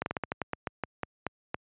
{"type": "slowing click train", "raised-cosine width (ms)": 0.5, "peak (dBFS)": -15, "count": 13, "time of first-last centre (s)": [0.02, 1.544], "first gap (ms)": 41, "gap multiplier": 1.19, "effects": ["high-pass 80 Hz 12 dB/octave", "resampled to 8000 Hz"]}